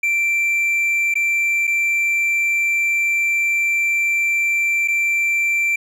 triangle tone with dropouts, 2349 Hz, D7, in tune, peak -14 dBFS, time 0.03-5.76 s, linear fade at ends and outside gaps 5 ms, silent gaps 1.141-1.154 / 1.671-1.675 / 4.877-4.882 s, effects none

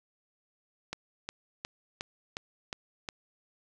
click train, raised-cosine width 0.2 ms, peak -18 dBFS, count 7, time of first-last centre 0.93-3.088 s, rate 2.78 Hz, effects none

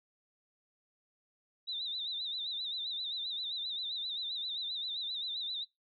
sine tone with vibrato, 3781 Hz, A#7, 24 cents sharp, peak -35 dBFS, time 1.67-5.65 s, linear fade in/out 20 ms, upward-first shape sine, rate 7.6 Hz, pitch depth 110 cents each way, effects noise-tail reverb RT60 0.2 s tail -23 dB re dry

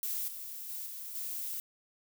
violet noise with level steps, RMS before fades -35 / -43 / -40 / -43 / -38 dBFS, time 0.03-1.6 s, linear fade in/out 0 ms, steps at 0.28 / 0.69 / 0.86 / 1.15 s, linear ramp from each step 2 ms, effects none

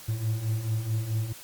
triangle beating tone pair, 107.3 / 111.9 Hz, A2 / A2, -43 / +30 cents, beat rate 4.6 Hz, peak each -31 / -25 dBFS, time 0.08-1.33 s, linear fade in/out 10 ms, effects white hiss -46 dBFS RMS until 1.43 s + Opus 48 kbps

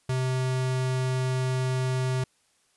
square tone, 129.2 Hz, C3, 21 cents flat, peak -25 dBFS, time 0.09-2.24 s, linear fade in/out 5 ms, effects white hiss -67 dBFS RMS until 2.76 s + resampled to 24000 Hz

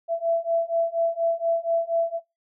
sine beating tone pair, 666 / 670.2 Hz, E5 / E5, +18 / +29 cents, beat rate 4.2 Hz, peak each -24 dBFS, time 0.08-2.2 s, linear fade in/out 50 ms, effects noise-tail reverb RT60 0.2 s tail -20 dB re dry

